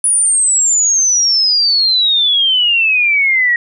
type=exponential sweep; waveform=sine; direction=down; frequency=9900 to 1889 Hz; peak=-9 dBFS; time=0.04-3.56 s; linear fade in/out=2 ms; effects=none